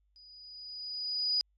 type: tone with level ramp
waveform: sine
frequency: 4936 Hz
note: D#8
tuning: 15 cents flat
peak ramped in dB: -54 to -25 dBFS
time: 0.16-1.41 s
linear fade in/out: 0 ms
effects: added 50 Hz sine -69 dBFS peak until 1.57 s + AAC 32 kbps